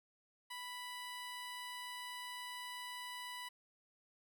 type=tone; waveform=15% pulse; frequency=987.8 Hz; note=B5; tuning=in tune; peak=-38 dBFS; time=0.5-3.49 s; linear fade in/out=10 ms; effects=none